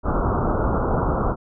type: low-pass noise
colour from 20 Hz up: pink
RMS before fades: -21 dBFS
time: 0.03-1.36 s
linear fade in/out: 50 ms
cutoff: 1400 Hz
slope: 96 dB/octave
effects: none